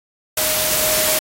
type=tone in noise; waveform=sine; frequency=622.3 Hz; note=D#5; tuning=in tune; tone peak=-25 dBFS; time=0.37-1.19 s; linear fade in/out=5 ms; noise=white; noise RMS=-18 dBFS; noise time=0.37-1.19 s; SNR=-10 dB; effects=AAC 48 kbps